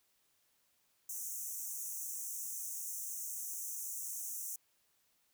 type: high-pass noise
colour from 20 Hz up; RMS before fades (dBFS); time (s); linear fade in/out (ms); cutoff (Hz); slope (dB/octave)
pink; -42; 1.09-4.56; 5; 5900; 96
effects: white hiss -75 dBFS RMS until 5.33 s